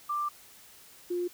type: tone pair in turn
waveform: sine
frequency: 1182 / 353.2 Hz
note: D6 / F4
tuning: +11 / +20 cents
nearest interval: octave + major sixth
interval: 2091 cents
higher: first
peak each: -28 dBFS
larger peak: neither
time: 0.09-0.29 / 1.1-1.28 s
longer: first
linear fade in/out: 10 ms
effects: white hiss -54 dBFS RMS until 1.33 s